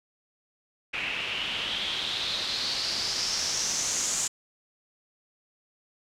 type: noise with low-pass filter sweep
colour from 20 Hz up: white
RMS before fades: -30 dBFS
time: 0.93-4.28 s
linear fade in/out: 10 ms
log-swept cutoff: 2500 to 7300 Hz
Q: 5
effects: none